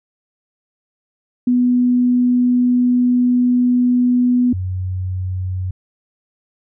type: tone pair in turn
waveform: sine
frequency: 246.9 / 92.48 Hz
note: B3 / F#2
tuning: 0 / 0 cents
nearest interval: octave + perfect fourth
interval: 1700 cents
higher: first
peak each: -11 / -19 dBFS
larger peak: first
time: 1.47-4.53 / 4.53-5.71 s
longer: first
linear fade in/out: 5 ms
effects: none